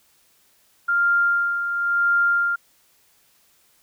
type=tone with tremolo; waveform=sine; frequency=1396.9 Hz; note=F6; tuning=in tune; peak=-15 dBFS; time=0.88-2.56 s; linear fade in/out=10 ms; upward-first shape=sine; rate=0.96 Hz; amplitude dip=55%; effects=white hiss -60 dBFS RMS until 3.82 s